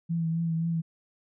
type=tone with vibrato; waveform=sine; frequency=165.1 Hz; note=E3; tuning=3 cents sharp; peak=-25 dBFS; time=0.09-0.82 s; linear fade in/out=20 ms; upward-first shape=triangle; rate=3.8 Hz; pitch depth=34 cents each way; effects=none